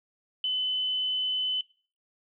sine tone, 3023 Hz, F#7, 36 cents sharp, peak -25 dBFS, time 0.44-1.61 s, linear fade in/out 2 ms, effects noise-tail reverb RT60 0.4 s tail -20 dB re dry

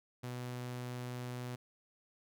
sawtooth tone, 123.9 Hz, B2, 6 cents sharp, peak -36 dBFS, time 0.23-1.56 s, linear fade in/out 10 ms, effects none

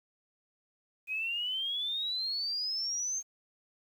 sine exponential sweep, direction up, 2489 to 6450 Hz, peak -31 dBFS, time 1.07-3.23 s, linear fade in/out 50 ms, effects 10-bit

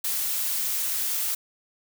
blue noise, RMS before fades -27 dBFS, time 0.04-1.35 s, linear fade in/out 5 ms, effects none

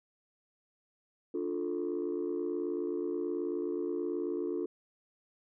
sine chord, D minor, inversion none, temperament just, 293.7 / 352.4 / 440.5 Hz, D4 / F4 / A4, 0 / +16 / +2 cents, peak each -36 / -33 / -36 dBFS, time 1.34-4.66 s, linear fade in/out 5 ms, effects tanh soft clip ceiling -26 dBFS

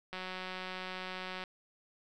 click train, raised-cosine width 0.3 ms, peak -25 dBFS, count 243, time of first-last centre 0.13-1.438 s, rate 185 Hz, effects none

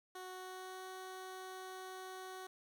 15% pulse tone with pitch glide, 370 to 374.1 Hz, F#4 to F#4, 0 to +19 cents, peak -40 dBFS, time 0.15-2.47 s, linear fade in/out 5 ms, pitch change +19 cents, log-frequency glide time 0.3-0.86 s, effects 13-bit

